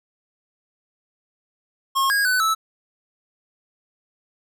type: tone with pitch steps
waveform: square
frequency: 1081 / 1638 / 1503 / 1309 Hz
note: C#6 / G#6 / F#6 / E6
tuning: -44 / -24 / +27 / -13 cents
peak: -18 dBFS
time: 1.95-2.55 s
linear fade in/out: 20 ms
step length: 150 ms
effects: none